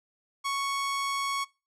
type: tone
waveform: sawtooth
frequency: 1108.7 Hz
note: C#6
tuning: in tune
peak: -24 dBFS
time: 0.44-1.45 s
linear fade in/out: 20 ms
effects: noise-tail reverb RT60 0.3 s tail -23 dB re dry + low-pass 10000 Hz 12 dB/octave